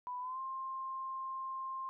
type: tone with pitch glide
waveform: sine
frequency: 992 to 1057.1 Hz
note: B5 to C6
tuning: +7 to +17 cents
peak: -38 dBFS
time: 0.07-1.89 s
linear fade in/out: 0 ms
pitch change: +110 cents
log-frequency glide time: 0.2-0.4 s
effects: none